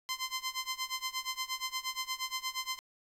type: tone with tremolo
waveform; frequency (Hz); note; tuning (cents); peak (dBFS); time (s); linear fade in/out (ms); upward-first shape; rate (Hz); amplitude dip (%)
10% pulse; 1037; C6; -16; -23; 0.09-2.79; 0; sine; 8.5; 90
effects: resampled to 32000 Hz + 10-bit